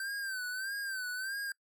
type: tone with vibrato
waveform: square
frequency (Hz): 1552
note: G6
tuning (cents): -18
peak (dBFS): -36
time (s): 0-1.52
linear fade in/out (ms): 2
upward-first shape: sine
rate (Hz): 1.6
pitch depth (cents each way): 87
effects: noise-tail reverb RT60 0.1 s tail -23 dB re dry